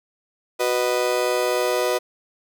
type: chord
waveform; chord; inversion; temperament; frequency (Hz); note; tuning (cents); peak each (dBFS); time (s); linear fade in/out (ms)
35% pulse; B major; second; just; 370.4 / 493.9 / 617.4; F#4 / B4 / D#5; +2 / 0 / -14; -23 / -21 / -23; 0.59-1.99; 20
effects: none